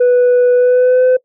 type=tone with pitch glide; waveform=sine; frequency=493 to 508.9 Hz; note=B4 to C5; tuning=-3 to -48 cents; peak=-4 dBFS; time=0-1.17 s; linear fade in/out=10 ms; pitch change=+55 cents; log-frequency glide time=0.55-1.05 s; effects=noise-tail reverb RT60 0.1 s tail -22 dB re dry + tanh soft clip ceiling -6 dBFS

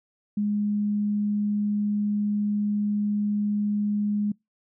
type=tone; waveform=sine; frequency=207.2 Hz; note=G#3; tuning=4 cents flat; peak=-22 dBFS; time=0.37-4.32 s; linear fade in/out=5 ms; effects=noise-tail reverb RT60 0.2 s tail -26 dB re dry

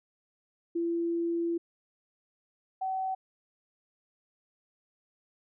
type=tone pair in turn; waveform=sine; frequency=338.2 / 759.2 Hz; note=E4 / F#5; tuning=+44 / +44 cents; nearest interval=octave + major second; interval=1400 cents; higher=second; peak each=-27 / -29 dBFS; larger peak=first; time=0.75-1.58 / 2.81-3.15 s; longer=first; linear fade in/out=10 ms; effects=none

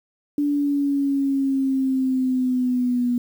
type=exponential sweep; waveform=sine; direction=down; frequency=291.4 to 242.6 Hz; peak=-18 dBFS; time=0.38-3.18 s; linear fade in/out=2 ms; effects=8-bit

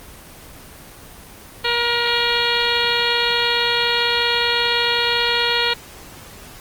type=harmonic tone; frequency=474.6 Hz; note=A#4; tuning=31 cents sharp; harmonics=1 / 2 / 3 / 4 / 5 / 6 / 7 / 8 / 9; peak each=-25 / -25 / -25 / -25 / -25 / -25 / -25 / -25 / -25 dBFS; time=1.64-5.74 s; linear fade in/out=10 ms; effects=pink hiss -40 dBFS RMS until 6.6 s + Opus 24 kbps

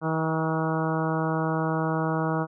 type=harmonic tone with a mistuned harmonic; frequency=160 Hz; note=D#3; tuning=49 cents sharp; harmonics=1 / 2 / 3 / 4 / 5 / 6 / 7 / 8 / 9; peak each=-27 / -30 / -32 / -33 / -34 / -35 / -35 / -36 / -37 dBFS; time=0.01-2.47 s; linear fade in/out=50 ms; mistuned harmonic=6; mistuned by=-15 cents; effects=none

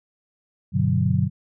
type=chord; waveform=sine; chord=G major seventh; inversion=none; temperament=equal; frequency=98 / 123.47 / 146.83 / 185 Hz; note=G2 / B2 / D3 / F#3; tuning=0 / 0 / 0 / 0 cents; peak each=-23 dBFS; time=0.72-1.3 s; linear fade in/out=50 ms; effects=none

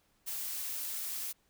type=noise; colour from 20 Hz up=blue; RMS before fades=-38 dBFS; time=0.26-1.33 s; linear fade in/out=20 ms; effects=pink hiss -72 dBFS RMS until 1.49 s

